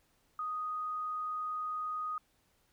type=tone; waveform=sine; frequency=1244.5 Hz; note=D#6; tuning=in tune; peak=-34 dBFS; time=0.39-2.18 s; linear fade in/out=2 ms; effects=pink hiss -72 dBFS RMS until 2.72 s